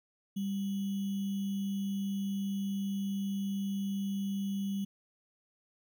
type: tone with sample-and-hold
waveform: sine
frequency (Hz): 197.4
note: G3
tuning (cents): +12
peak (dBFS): -31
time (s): 0.36-4.85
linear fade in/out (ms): 10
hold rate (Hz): 3150
effects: none